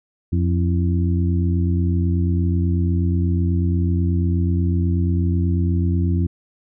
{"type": "harmonic tone with a mistuned harmonic", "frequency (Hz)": 88.2, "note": "F2", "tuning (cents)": 18, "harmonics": [1, 2, 3, 4], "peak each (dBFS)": [-17, -23, -27, -29], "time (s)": [0.32, 6.27], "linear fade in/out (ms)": 10, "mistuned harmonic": 4, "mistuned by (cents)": -90, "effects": []}